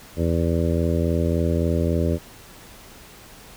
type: harmonic tone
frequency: 83.6 Hz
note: E2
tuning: 25 cents sharp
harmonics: 1 / 2 / 3 / 4 / 5 / 6 / 7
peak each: -22 / -25 / -27 / -28 / -29 / -30 / -30 dBFS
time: 0.16-2.19 s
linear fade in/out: 50 ms
effects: pink hiss -45 dBFS RMS until 3.56 s